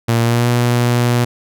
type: tone with pitch glide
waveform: sawtooth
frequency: 116.3 to 120.82 Hz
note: A#2 to B2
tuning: -4 to -38 cents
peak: -8 dBFS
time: 0.08-1.25 s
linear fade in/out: 10 ms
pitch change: +66 cents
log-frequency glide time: 0.2-0.47 s
effects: none